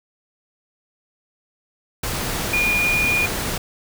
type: tone in noise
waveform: sine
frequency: 2433 Hz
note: D#7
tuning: 39 cents flat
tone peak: -17 dBFS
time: 2.53-3.26 s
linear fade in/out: 5 ms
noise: pink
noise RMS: -25 dBFS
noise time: 2.03-3.58 s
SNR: +5 dB
effects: none